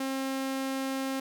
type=tone; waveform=sawtooth; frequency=267.4 Hz; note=C4; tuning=38 cents sharp; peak=-26 dBFS; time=0-1.2 s; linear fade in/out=5 ms; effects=none